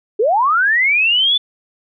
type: linear sweep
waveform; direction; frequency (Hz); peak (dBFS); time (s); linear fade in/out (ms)
sine; up; 385.1 to 3520; -11; 0.19-1.38; 10
effects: none